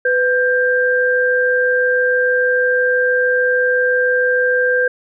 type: tone pair together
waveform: sine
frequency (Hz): 499.8 / 1586.8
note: B4 / G6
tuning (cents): +21 / +21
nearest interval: octave + minor sixth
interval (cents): 2000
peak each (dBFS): -15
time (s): 0.05-4.88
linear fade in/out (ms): 5
effects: none